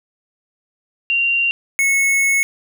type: tone pair in turn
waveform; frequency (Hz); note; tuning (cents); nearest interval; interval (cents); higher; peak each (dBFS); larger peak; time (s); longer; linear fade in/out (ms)
sine / square; 2766 / 2195; F7 / C#7; -17 / -18; major third; 401; first; -14; neither; 1.1-1.51 / 1.79-2.43; second; 0
effects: none